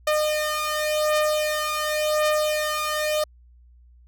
sawtooth beating tone pair, 608 / 608.91 Hz, D#5 / D#5, -40 / -38 cents, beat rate 0.91 Hz, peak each -22 / -19 dBFS, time 0.07-3.24 s, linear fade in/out 5 ms, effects added 60 Hz sine -49 dBFS peak until 4.07 s

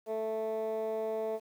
15% pulse tone with band-pass filter, 220 Hz, A3, in tune, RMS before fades -34 dBFS, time 0.06-1.4 s, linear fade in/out 50 ms, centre 540 Hz, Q 6.8, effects 10-bit

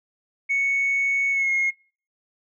sine tone with pitch glide, 2217 to 2154 Hz, C#7 to C7, 0 to +50 cents, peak -18 dBFS, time 0.49-1.71 s, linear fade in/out 20 ms, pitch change -50 cents, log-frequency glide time 1.31-1.5 s, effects noise-tail reverb RT60 0.4 s tail -22 dB re dry + tanh soft clip ceiling -16 dBFS

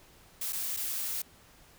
blue noise with dropouts, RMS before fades -34 dBFS, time 0.41-1.22 s, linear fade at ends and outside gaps 5 ms, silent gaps 0.525-0.529 / 0.766-0.771 s, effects pink hiss -58 dBFS RMS until 1.78 s

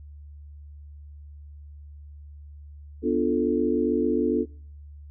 sine chord, B half-diminished seventh, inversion none, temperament equal, 246.9 / 293.7 / 349.2 / 440 Hz, B3 / D4 / F4 / A4, 0 / 0 / 0 / 0 cents, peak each -26 dBFS, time 3.02-4.46 s, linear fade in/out 50 ms, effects noise-tail reverb RT60 0.5 s tail -23 dB re dry + added 73 Hz sine -41 dBFS peak until 5.1 s

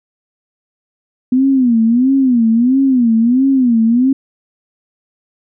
sine tone with vibrato, 246.9 Hz, B3, in tune, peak -8 dBFS, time 1.32-4.13 s, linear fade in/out 5 ms, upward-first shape sine, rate 1.5 Hz, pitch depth 170 cents each way, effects none

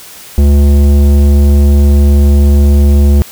sine tone with tanh clipping, 71.4 Hz, D2, 48 cents flat, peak -5 dBFS, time 0.38-3.22 s, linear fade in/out 0 ms, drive 14 dB, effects white hiss -32 dBFS RMS until 3.31 s

